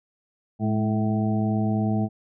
harmonic tone with a mistuned harmonic, 109.4 Hz, A2, 9 cents flat, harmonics 1 / 2 / 3 / 4 / 6 / 7, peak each -25 / -23 / -32 / -37 / -34 / -34 dBFS, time 0.59-2.09 s, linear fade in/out 50 ms, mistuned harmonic 2, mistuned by -49 cents, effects none

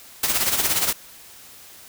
white noise with tremolo, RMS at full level -19 dBFS, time 0.23-0.93 s, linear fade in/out 5 ms, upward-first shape sine, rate 17 Hz, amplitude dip 60%, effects white hiss -45 dBFS RMS until 1.88 s

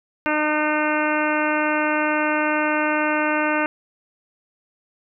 harmonic tone, 303.7 Hz, D#4, 42 cents flat, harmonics 1 / 2 / 3 / 4 / 5 / 6 / 7 / 8 / 9, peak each -24 / -25 / -26 / -28 / -25 / -32 / -30 / -32 / -31 dBFS, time 0.26-3.66 s, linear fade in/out 0 ms, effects none

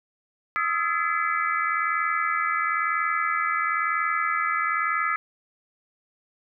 sine tone cluster, 1258 / 1339 / 1702 / 2028 / 2309 Hz, D#6 / E6 / G#6 / B6 / D7, +19 / +27 / +42 / +45 / -30 cents, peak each -26 / -28 / -30 / -29 / -35 dBFS, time 0.56-5.16 s, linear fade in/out 0 ms, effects none

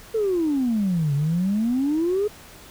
sine exponential two-way sweep, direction down then up, 458 to 138.59 to 428.1 Hz, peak -18 dBFS, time 0.14-2.28 s, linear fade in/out 10 ms, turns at 1.14 s, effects tanh soft clip ceiling -15 dBFS + pink hiss -45 dBFS RMS until 2.7 s

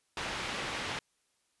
white low-pass noise, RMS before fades -37 dBFS, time 0.17-0.99 s, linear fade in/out 2 ms, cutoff 2900 Hz, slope 12 dB/octave, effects white hiss -75 dBFS RMS until 1.6 s + resampled to 24000 Hz

